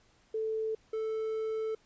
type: tone pair in turn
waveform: sine / triangle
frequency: 440 / 440 Hz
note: A4 / A4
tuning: 0 / 0 cents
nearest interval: unison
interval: 0 cents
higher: neither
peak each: -30 / -29 dBFS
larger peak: second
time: 0.34-0.75 / 0.93-1.75 s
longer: second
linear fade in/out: 5 ms
effects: pink hiss -66 dBFS RMS until 1.85 s + resampled to 16000 Hz